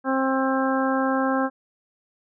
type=harmonic tone; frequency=265.3 Hz; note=C4; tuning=24 cents sharp; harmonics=1 / 2 / 3 / 4 / 5 / 6; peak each=-23 / -26 / -28 / -29 / -30 / -31 dBFS; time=0.04-1.5 s; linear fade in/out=50 ms; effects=none